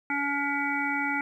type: harmonic tone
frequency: 283.4 Hz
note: C#4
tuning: 38 cents sharp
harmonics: 1 / 3 / 5 / 7 / 8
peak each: -32 / -32 / -32 / -32 / -32 dBFS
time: 0.1-1.21 s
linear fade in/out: 2 ms
effects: 10-bit